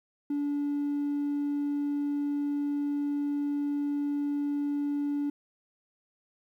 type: tone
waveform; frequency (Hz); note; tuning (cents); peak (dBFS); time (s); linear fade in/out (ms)
triangle; 288.3; D4; -32; -24; 0.3-5.3; 5
effects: tanh soft clip ceiling -23 dBFS + 11-bit